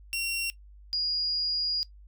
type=tone pair in turn; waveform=sawtooth / sine; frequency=2740 / 4868 Hz; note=F7 / D#8; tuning=-34 / -39 cents; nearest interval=minor seventh; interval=995 cents; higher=second; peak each=-25 / -26 dBFS; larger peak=first; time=0.13-0.5 / 0.93-1.83 s; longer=second; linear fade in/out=0 ms; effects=noise-tail reverb RT60 0.1 s tail -17 dB re dry + added 50 Hz sine -48 dBFS peak until 2.07 s